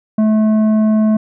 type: tone with tanh clipping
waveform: triangle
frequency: 216.4 Hz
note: A3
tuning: 29 cents flat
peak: -11 dBFS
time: 0.18-1.17 s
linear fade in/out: 5 ms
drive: 13 dB
effects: none